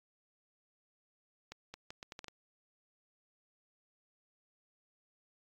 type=accelerating click train; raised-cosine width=0.2 ms; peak=-28 dBFS; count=8; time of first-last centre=1.52-2.283 s; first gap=220 ms; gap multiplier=0.75; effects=AAC 64 kbps